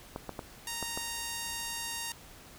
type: clicks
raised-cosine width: 1 ms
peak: -22 dBFS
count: 5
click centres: 0.161 / 0.293 / 0.392 / 0.827 / 0.975 s
type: tone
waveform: 5% pulse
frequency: 929 Hz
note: A#5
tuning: 6 cents flat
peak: -23 dBFS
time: 0.67-2.12 s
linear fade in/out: 2 ms
effects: pink hiss -52 dBFS RMS until 2.58 s